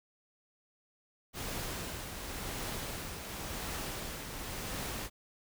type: noise with tremolo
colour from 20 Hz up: pink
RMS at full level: -38 dBFS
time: 1.33-5.1 s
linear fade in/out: 50 ms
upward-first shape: triangle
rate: 0.93 Hz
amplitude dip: 45%
effects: none